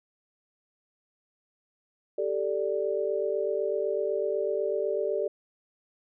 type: chord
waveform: sine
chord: G suspended second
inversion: none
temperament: equal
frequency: 392 / 440 / 587.3 Hz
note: G4 / A4 / D5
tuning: 0 / 0 / 0 cents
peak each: -30 dBFS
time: 2.18-5.28 s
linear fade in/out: 5 ms
effects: none